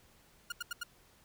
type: tone bursts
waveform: sawtooth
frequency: 1425 Hz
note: F6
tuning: 34 cents sharp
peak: -32 dBFS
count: 4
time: 0.5-0.834 s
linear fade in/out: 5 ms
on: 22 ms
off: 82 ms
effects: pink hiss -64 dBFS RMS until 1.24 s